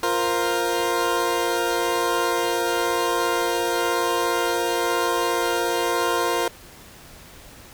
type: chord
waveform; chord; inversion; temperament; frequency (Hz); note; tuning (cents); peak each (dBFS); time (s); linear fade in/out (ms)
20% pulse; F suspended fourth; none; equal; 349.2 / 466.2 / 523.3; F4 / Bb4 / C5; 0 / 0 / 0; -20 / -19 / -22; 0.03-6.48; 2
effects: pink hiss -45 dBFS RMS until 7.73 s